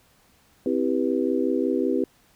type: chord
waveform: sine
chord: C major seventh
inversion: none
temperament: just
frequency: 261.6 / 327 / 392.4 / 490.5 Hz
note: C4 / E4 / G4 / B4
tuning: 0 / -14 / +2 / -12 cents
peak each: -25 / -26 / -26 / -28 dBFS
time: 0.66-2.04 s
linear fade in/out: 2 ms
effects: pink hiss -60 dBFS RMS until 2.35 s

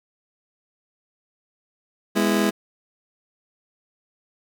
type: chord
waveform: 30% pulse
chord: E major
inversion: first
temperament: just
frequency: 206 / 247.2 / 329.6 Hz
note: G#3 / B3 / E4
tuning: -14 / +2 / 0 cents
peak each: -18 / -23 / -21 dBFS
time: 2.15-2.51 s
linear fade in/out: 20 ms
effects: none

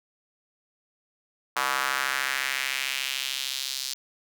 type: tone with high-pass filter sweep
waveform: square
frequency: 66.8 Hz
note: C2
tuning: 36 cents sharp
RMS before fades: -29 dBFS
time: 1.56-3.94 s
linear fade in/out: 5 ms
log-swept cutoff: 1100 to 4600 Hz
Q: 2
effects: none

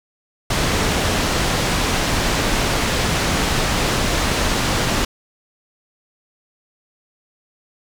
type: low-pass noise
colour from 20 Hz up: pink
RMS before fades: -19 dBFS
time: 0.5-5.05 s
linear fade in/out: 5 ms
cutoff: 7100 Hz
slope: 12 dB/octave
effects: none

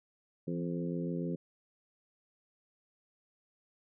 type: harmonic tone with a mistuned harmonic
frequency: 86.7 Hz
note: F2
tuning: 12 cents flat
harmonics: 2 / 3 / 4 / 5 / 6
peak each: -35 / -39 / -41 / -43 / -45 dBFS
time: 0.47-1.36 s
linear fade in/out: 10 ms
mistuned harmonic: 2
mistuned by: -44 cents
effects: none

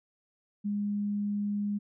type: tone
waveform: sine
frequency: 205.1 Hz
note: G#3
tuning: 21 cents flat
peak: -28 dBFS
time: 0.64-1.79 s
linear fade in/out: 20 ms
effects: none

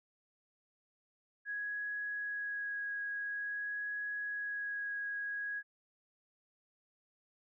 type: tone with vibrato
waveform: sine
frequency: 1661.2 Hz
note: G#6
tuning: in tune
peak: -36 dBFS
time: 1.45-5.63 s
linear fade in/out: 50 ms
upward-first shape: sine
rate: 0.48 Hz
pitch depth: 10 cents each way
effects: none

